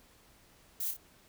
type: noise with echo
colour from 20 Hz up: violet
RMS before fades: -35 dBFS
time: 0.8-0.91 s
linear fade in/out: 5 ms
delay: 29 ms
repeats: 2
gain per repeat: -6 dB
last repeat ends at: 0.968 s
effects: pink hiss -62 dBFS RMS until 1.28 s